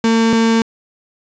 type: tone pair in turn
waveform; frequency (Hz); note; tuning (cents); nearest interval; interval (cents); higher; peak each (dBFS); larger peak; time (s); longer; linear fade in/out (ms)
35% pulse; 226.7 / 226.7; A#3 / A#3; -48 / -48; unison; 0; neither; -9; neither; 0.04-0.33 / 0.33-0.62; neither; 2
effects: resampled to 16000 Hz + 8-bit